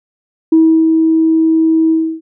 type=tone with ADSR envelope; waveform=sine; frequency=322.2 Hz; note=E4; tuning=39 cents flat; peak=-3 dBFS; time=0.52-2.21 s; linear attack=6 ms; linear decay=330 ms; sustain=-4 dB; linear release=300 ms; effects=tanh soft clip ceiling 0 dBFS